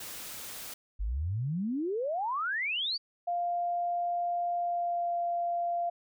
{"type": "noise", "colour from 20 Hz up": "white", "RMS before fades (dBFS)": -42, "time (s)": [0, 0.74], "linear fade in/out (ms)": 5}
{"type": "exponential sweep", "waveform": "sine", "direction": "up", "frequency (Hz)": [45.65, 4744], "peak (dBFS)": -29, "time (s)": [0.99, 2.98], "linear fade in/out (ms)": 20}
{"type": "tone with pitch glide", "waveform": "sine", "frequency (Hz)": [698.5, 692.5], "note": ["F5", "F5"], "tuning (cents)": [0, -15], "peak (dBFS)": -28, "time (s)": [3.27, 5.9], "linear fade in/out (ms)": 10, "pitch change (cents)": -15, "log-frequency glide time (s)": [4.57, 5.17]}
{"effects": []}